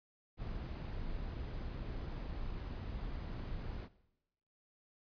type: noise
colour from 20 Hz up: brown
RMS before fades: -42 dBFS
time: 0.37-3.89 s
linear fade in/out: 50 ms
effects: noise-tail reverb RT60 0.9 s tail -18 dB re dry + resampled to 11025 Hz